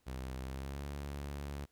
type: tone with pitch glide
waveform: sawtooth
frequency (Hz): 64.8 to 71.07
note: C2 to C#2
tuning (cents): -16 to +44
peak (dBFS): -36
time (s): 0.06-1.66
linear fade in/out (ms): 20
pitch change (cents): +160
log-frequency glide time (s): 0.42-0.85
effects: pink hiss -75 dBFS RMS until 1.71 s